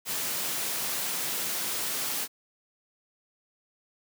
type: high-pass noise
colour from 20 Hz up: white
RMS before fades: -31 dBFS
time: 0.05-2.28 s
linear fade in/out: 50 ms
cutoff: 120 Hz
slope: 48 dB/octave
effects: none